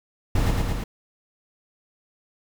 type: noise with echo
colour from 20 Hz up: brown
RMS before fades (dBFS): -21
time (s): 0.35-0.51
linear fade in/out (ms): 5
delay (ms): 110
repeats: 3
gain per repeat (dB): -2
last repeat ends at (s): 0.84
effects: none